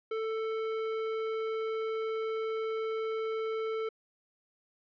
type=tone with hard clipping; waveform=sine; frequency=442.7 Hz; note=A4; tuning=11 cents sharp; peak=-33 dBFS; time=0.11-3.89 s; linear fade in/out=5 ms; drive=15 dB; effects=low-pass 3000 Hz 12 dB/octave